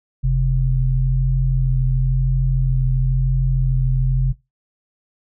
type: tone pair together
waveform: sine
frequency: 43.93 / 130.81 Hz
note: F1 / C3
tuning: +11 / 0 cents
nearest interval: octave + perfect fifth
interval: 1889 cents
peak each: -17 dBFS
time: 0.23-4.33 s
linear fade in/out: 20 ms
effects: noise-tail reverb RT60 0.2 s tail -18 dB re dry